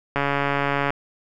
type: click train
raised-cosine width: 0.5 ms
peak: -7 dBFS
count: 106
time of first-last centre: 0.16-0.905 s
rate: 141 Hz
effects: none